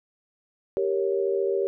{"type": "chord", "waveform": "sine", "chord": "G diminished", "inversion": "none", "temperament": "equal", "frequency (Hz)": [392, 466.2, 554.4], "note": ["G4", "Bb4", "Db5"], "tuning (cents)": [0, 0, 0], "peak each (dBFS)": [-24, -28, -29], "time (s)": [0.77, 1.67], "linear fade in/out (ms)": 0, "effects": []}